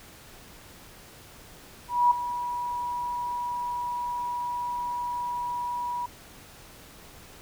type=tone with ADSR envelope; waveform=sine; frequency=970 Hz; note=B5; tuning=31 cents flat; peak=-15 dBFS; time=1.88-6.06 s; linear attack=230 ms; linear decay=7 ms; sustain=-13 dB; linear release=5 ms; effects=pink hiss -49 dBFS RMS until 7.41 s